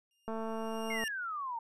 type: tone with exponential growth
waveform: sawtooth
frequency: 2814 Hz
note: F7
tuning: 12 cents sharp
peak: -33 dBFS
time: 0.11-1.08 s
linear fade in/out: 1 ms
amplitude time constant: 210 ms
type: click train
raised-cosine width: 1 ms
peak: -26 dBFS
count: 170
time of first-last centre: 0.28-1.038 s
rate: 223 Hz
type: exponential sweep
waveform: sine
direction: down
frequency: 2184 to 896 Hz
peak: -35 dBFS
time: 0.9-1.59 s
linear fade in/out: 5 ms
effects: resampled to 32000 Hz